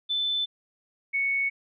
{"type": "tone pair in turn", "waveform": "sine", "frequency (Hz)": [3520, 2217], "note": ["A7", "C#7"], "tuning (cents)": [0, 0], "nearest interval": "minor sixth", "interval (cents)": 800, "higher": "first", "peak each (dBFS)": [-24, -23], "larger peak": "second", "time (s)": [[0.09, 0.46], [1.13, 1.5]], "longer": "neither", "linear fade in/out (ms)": 20, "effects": []}